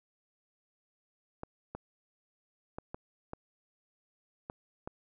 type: clicks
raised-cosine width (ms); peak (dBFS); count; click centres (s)
1; -25; 7; 1.434 / 1.75 / 2.785 / 2.945 / 3.334 / 4.499 / 4.875
effects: none